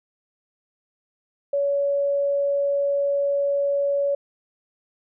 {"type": "tone", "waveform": "sine", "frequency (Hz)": 564, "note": "C#5", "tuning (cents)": 30, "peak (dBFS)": -19, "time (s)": [1.53, 4.15], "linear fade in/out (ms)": 5, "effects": []}